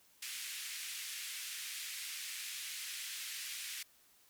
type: band-pass noise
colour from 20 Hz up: pink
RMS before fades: -44 dBFS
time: 0.22-3.83 s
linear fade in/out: 5 ms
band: 2000 to 14000 Hz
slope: 24 dB/octave
effects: white hiss -67 dBFS RMS until 4.29 s